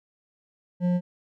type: tone with hard clipping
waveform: sine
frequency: 178.1 Hz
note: F3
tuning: 34 cents sharp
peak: -22 dBFS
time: 0.8-1.01 s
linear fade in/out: 50 ms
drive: 7 dB
effects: none